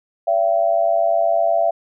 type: tone with amplitude modulation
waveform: sine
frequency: 673 Hz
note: E5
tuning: 36 cents sharp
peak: -10 dBFS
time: 0.27-1.71 s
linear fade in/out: 10 ms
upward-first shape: sine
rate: 99.8 Hz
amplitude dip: 90%
effects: none